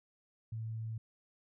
sine tone, 111.7 Hz, A2, 27 cents sharp, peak -37 dBFS, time 0.52-0.98 s, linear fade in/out 5 ms, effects none

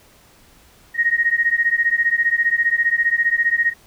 sine beating tone pair, 1864.7 / 1879.7 Hz, A#6 / A#6, 0 / +14 cents, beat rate 15 Hz, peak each -18 dBFS, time 0.94-3.74 s, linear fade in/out 50 ms, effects pink hiss -51 dBFS RMS until 3.86 s

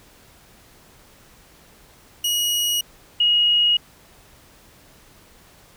sawtooth / sine tone pair in turn, 2900 / 2885 Hz, F#7 / F#7, -35 / -44 cents, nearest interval unison, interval 9 cents, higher first, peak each -16 / -14 dBFS, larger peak second, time 2.24-2.81 / 3.2-3.77 s, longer neither, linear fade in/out 5 ms, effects pink hiss -51 dBFS RMS until 5.76 s

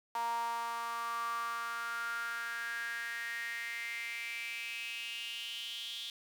sawtooth tone with high-pass filter sweep, 233.1 Hz, A#3, in tune, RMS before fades -39 dBFS, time 0.15-6.1 s, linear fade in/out 2 ms, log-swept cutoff 900 to 3400 Hz, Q 7.9, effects 11-bit

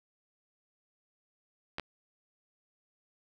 clicks, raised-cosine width 0.3 ms, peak -20 dBFS, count 2, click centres 1.784 / 1.797 s, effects none

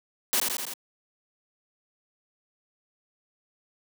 white noise with echo, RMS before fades -24 dBFS, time 0.33-0.4 s, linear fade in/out 0 ms, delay 84 ms, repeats 4, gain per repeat -3 dB, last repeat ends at 0.736 s, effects high-pass 200 Hz 12 dB/octave

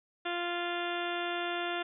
harmonic tone, 348.3 Hz, F4, 5 cents flat, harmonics 1 / 2 / 3 / 4 / 5 / 6 / 7 / 8 / 9 / 10, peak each -37 / -37 / -44 / -39 / -42 / -46 / -46 / -43 / -48 / -43 dBFS, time 0.25-1.83 s, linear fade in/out 10 ms, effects none

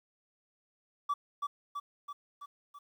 triangle tone with echo, 1152 Hz, D6, 34 cents flat, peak -25 dBFS, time 1.09-1.14 s, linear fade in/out 10 ms, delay 330 ms, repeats 5, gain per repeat -4 dB, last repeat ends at 2.79 s, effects tanh soft clip ceiling -24 dBFS + 11-bit

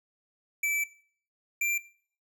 square tone pair in turn, 2316 / 2363 Hz, D7 / D7, -25 / +10 cents, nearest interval unison, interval 35 cents, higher second, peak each -26 dBFS, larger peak neither, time 0.63-0.84 / 1.61-1.78 s, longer first, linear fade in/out 5 ms, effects noise-tail reverb RT60 0.5 s tail -19 dB re dry

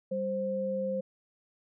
sine tone pair together, 196 / 525.1 Hz, G3 / C5, 0 / +6 cents, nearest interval octave + perfect fourth, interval 1706 cents, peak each -35 / -30 dBFS, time 0.11-1.01 s, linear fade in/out 10 ms, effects none

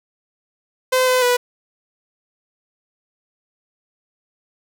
sawtooth tone with pitch steps, 513 / 508 / 491.5 Hz, C5 / B4 / B4, -34 / +49 / -8 cents, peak -10 dBFS, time 0.92-1.37 s, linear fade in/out 10 ms, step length 150 ms, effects none

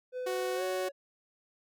triangle tone with pitch glide, 504 to 559.2 Hz, B4 to C#5, +35 to +15 cents, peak -32 dBFS, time 0.12-0.92 s, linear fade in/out 50 ms, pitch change +180 cents, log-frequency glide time 0.55-0.63 s
sawtooth tone, 370 Hz, F#4, in tune, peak -29 dBFS, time 0.26-0.89 s, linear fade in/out 10 ms
effects none

